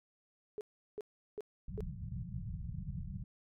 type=tone bursts; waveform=sine; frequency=422.1 Hz; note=G#4; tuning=28 cents sharp; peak=-38 dBFS; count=4; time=0.58-1.806 s; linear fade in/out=0 ms; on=29 ms; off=370 ms
type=low-pass noise; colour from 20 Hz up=white; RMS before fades=-42 dBFS; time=1.68-3.24 s; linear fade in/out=5 ms; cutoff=190 Hz; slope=96 dB/octave
effects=none